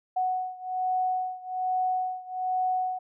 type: beating tone pair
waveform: sine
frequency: 740 / 741.2 Hz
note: F#5 / F#5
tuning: 0 / +3 cents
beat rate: 1.2 Hz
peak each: -28 / -30 dBFS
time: 0.16-2.99 s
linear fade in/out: 10 ms
effects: none